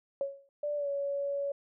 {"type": "tone with exponential decay", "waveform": "sine", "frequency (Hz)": 554.4, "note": "C#5", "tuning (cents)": 0, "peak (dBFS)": -26, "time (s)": [0.21, 0.49], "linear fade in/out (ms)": 1, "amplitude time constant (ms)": 59}
{"type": "tone with pitch glide", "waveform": "sine", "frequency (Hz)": [587.3, 562.7], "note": ["D5", "C#5"], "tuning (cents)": [0, 26], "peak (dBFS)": -30, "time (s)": [0.63, 1.52], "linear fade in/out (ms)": 5, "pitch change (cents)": -74, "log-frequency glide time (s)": [0.76, 0.88]}
{"effects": []}